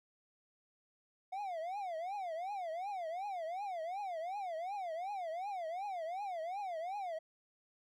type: tone with vibrato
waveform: triangle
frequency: 725 Hz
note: F#5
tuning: 35 cents flat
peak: -36 dBFS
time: 1.32-7.19 s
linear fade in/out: 10 ms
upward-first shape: triangle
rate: 2.7 Hz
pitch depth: 260 cents each way
effects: none